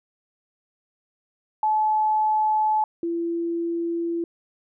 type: tone pair in turn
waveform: sine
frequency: 861 / 337.9 Hz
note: A5 / E4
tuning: -38 / +43 cents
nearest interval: octave + major third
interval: 1619 cents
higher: first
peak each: -18 / -23 dBFS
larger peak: first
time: 1.63-2.84 / 3.03-4.24 s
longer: neither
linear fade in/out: 2 ms
effects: none